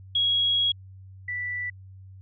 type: tone pair in turn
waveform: sine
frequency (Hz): 3313 / 1969.9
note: G#7 / B6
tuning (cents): -5 / -5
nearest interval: major sixth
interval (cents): 900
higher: first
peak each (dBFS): -20 / -28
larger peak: first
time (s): 0.15-0.72 / 1.28-1.7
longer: first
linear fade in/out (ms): 5
effects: added 95 Hz sine -43 dBFS peak until 2.21 s

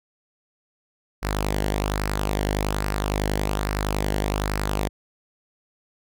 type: tone with flanger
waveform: sawtooth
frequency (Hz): 50.8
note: G#1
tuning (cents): -38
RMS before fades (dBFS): -25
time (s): 1.22-4.89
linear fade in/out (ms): 20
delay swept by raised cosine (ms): 0.29 to 0.82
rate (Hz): 1.2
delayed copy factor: -0.5
effects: none

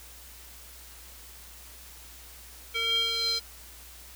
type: tone with band-pass filter sweep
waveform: square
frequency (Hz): 457.6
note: A#4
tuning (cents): -32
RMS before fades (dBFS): -28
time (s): 2.74-3.4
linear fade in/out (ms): 20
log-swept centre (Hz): 2700 to 4500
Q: 7.4
effects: added 60 Hz sine -51 dBFS peak until 4.15 s + white hiss -49 dBFS RMS until 4.15 s

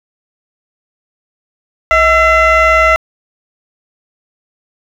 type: tone with frequency modulation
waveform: sine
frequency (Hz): 1339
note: E6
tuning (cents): +27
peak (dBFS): -4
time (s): 1.91-2.96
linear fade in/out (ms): 0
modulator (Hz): 700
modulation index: 1.3
effects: tanh soft clip ceiling -4 dBFS + 7-bit

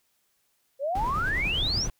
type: exponential sweep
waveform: sine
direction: up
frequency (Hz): 523 to 6272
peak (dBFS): -25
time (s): 0.79-1.88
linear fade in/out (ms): 50
type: noise with tremolo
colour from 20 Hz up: brown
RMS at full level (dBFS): -30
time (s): 0.95-1.9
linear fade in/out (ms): 2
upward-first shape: triangle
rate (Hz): 10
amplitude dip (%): 35
effects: white hiss -71 dBFS RMS until 1.99 s

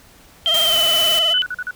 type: tone with pitch glide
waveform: sine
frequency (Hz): 3166 to 3014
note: G7 to F#7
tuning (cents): +17 to +31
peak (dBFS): -14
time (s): 0.46-1.42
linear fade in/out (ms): 0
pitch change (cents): -86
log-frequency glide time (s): 0.63-0.78
type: tone with vibrato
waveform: sawtooth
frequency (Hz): 652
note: E5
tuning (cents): -19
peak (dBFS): -20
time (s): 0.46-1.34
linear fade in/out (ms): 20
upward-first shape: sine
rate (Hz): 19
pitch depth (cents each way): 83
type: noise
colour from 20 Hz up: white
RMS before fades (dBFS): -25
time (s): 0.54-1.19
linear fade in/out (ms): 2
type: tone bursts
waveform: sine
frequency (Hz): 1478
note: F#6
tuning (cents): -2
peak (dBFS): -22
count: 5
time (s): 1.34-1.709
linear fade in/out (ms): 2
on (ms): 41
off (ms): 41
effects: pink hiss -48 dBFS RMS until 1.75 s

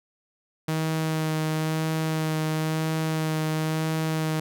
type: tone with vibrato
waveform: sawtooth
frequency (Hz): 157.8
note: D#3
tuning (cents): +25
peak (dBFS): -20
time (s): 0.68-4.4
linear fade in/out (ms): 5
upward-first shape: sine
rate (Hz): 0.99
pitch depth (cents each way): 14
effects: none

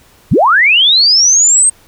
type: linear sweep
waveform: sine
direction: up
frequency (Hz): 69.3 to 8520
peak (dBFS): -5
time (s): 0.31-1.7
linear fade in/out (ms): 10
effects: pink hiss -46 dBFS RMS until 1.87 s

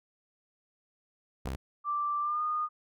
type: tone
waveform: sawtooth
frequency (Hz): 65.41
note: C2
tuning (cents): 0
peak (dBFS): -30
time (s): 1.45-1.56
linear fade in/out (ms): 5
type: clicks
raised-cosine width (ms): 1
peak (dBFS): -24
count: 2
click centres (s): 1.473 / 1.477
type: tone with pitch glide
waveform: sine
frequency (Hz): 1174.7 to 1225.3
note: D6 to D#6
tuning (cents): 0 to -27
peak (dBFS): -28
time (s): 1.84-2.69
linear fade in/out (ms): 50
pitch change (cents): +73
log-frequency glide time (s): 2.21-2.42
effects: none

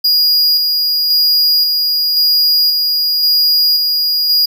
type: tone with tremolo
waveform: square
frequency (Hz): 4871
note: D#8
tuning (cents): -38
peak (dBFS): -9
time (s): 0.04-4.46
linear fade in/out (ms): 10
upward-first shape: square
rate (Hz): 0.94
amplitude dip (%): 30
effects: none

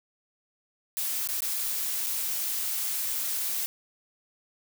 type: noise with dropouts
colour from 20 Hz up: blue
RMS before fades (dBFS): -30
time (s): 0.97-3.66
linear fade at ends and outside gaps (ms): 0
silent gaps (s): 1.274-1.288 / 1.405-1.421 / 2.063-2.067
effects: none

